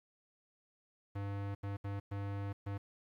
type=tone bursts at uneven times; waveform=square; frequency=100 Hz; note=G2; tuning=35 cents sharp; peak=-38 dBFS; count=5; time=1.15-1.55 / 1.63-1.77 / 1.84-2 / 2.11-2.53 / 2.66-2.78 s; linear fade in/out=10 ms; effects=low-pass 2000 Hz 12 dB/octave + 11-bit